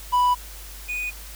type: tone pair in turn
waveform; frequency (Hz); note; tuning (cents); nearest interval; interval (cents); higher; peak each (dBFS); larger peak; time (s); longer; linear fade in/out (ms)
triangle; 987.8 / 2474; B5 / D#7; 0 / -10; octave + major third; 1590; second; -14 / -24; first; 0.12-0.35 / 0.88-1.11; neither; 20
effects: added 50 Hz sine -39 dBFS peak until 1.35 s + white hiss -42 dBFS RMS until 1.35 s